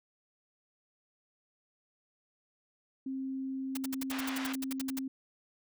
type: tone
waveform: sine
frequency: 265.8 Hz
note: C4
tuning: 27 cents sharp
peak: -34 dBFS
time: 3.06-5.08 s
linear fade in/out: 5 ms
type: noise bursts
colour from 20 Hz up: white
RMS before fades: -38 dBFS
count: 15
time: 3.75-4.99 s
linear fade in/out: 5 ms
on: 22 ms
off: 65 ms
type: band-pass noise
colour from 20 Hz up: pink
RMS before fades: -41 dBFS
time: 4.11-4.53 s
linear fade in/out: 5 ms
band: 940 to 3300 Hz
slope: 12 dB/octave
effects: none